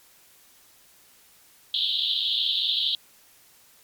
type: band-pass noise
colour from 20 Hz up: pink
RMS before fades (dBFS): -25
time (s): 1.74-2.95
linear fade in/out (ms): 2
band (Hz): 3100 to 4100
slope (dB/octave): 96
effects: white hiss -56 dBFS RMS until 3.83 s + MP3 96 kbps